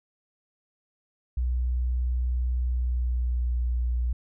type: tone with pitch glide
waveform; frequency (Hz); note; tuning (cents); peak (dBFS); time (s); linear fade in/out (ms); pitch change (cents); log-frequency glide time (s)
sine; 61.74 to 60.47; B1 to B1; 0 to -36; -23; 1.37-4.13; 5; -36; 2.65-3.61
effects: none